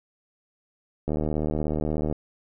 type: click train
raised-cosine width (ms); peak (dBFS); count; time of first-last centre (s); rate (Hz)
2; -14; 81; 1.08-2.126; 76.5
effects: none